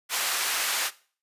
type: high-pass noise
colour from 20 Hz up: pink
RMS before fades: -27 dBFS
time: 0.09-0.91 s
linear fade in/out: 50 ms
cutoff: 1200 Hz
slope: 12 dB/octave
effects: noise-tail reverb RT60 0.4 s tail -18 dB re dry + resampled to 32000 Hz

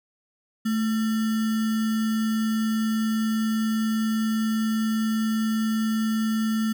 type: tone with sample-and-hold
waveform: sine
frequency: 220 Hz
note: A3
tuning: in tune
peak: -21 dBFS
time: 0.65-6.73 s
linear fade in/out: 10 ms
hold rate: 1575 Hz
effects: none

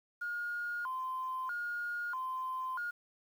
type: tone with vibrato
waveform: sine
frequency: 1215 Hz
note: D#6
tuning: 42 cents flat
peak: -34 dBFS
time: 0.21-2.91 s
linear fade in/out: 10 ms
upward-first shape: square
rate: 0.78 Hz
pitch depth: 280 cents each way
effects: tanh soft clip ceiling -30 dBFS + 10-bit

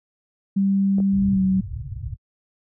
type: tone with pitch glide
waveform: sine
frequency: 196 to 189.1 Hz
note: G3 to F#3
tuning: 0 to +38 cents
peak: -16 dBFS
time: 0.56-1.61 s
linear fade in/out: 10 ms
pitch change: -62 cents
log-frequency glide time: 1.3-1.42 s
type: clicks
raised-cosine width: 2 ms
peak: -19 dBFS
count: 2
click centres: 0.984 / 1.002 s
type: low-pass noise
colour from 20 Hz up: pink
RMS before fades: -28 dBFS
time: 1.12-2.16 s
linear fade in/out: 20 ms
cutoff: 140 Hz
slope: 96 dB/octave
effects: high-pass 60 Hz 12 dB/octave

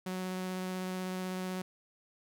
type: tone with vibrato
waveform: sawtooth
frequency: 185 Hz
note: F#3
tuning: in tune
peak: -31 dBFS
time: 0.06-1.62 s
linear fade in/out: 5 ms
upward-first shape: sine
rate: 16 Hz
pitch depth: 8 cents each way
effects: none

